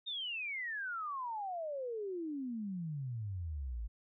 sine exponential sweep, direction down, 3729 to 51.91 Hz, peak -37 dBFS, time 0.06-3.88 s, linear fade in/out 20 ms, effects none

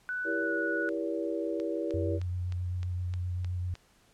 sine tone with pitch glide, 1489 to 1469.3 Hz, F#6 to F#6, +11 to -13 cents, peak -31 dBFS, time 0.09-0.89 s, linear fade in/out 0 ms, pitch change -24 cents, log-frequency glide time 0.41-0.51 s
sine chord, E diminished seventh, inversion none, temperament just, 329.6 / 395.6 / 474.7 / 569.6 Hz, E4 / G4 / Bb4 / Db5, 0 / +16 / +31 / +47 cents, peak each -33 / -37 / -36 / -36 dBFS, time 0.24-2.2 s, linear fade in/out 50 ms
click train, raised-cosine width 0.2 ms, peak -29 dBFS, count 8, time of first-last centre 1.6-3.754 s, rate 3.25 Hz
sine tone with vibrato, 89.7 Hz, F2, 47 cents sharp, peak -30 dBFS, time 1.94-3.74 s, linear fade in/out 0 ms, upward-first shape sine, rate 7.7 Hz, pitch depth 18 cents each way
effects pink hiss -64 dBFS RMS until 4.13 s + low-pass 11000 Hz 12 dB/octave

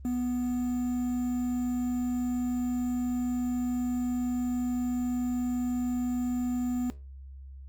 triangle tone with quantisation, 246.9 Hz, B3, in tune, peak -25 dBFS, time 0.05-6.9 s, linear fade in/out 0 ms, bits 8, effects added 67 Hz sine -42 dBFS peak until 7.68 s + Opus 24 kbps

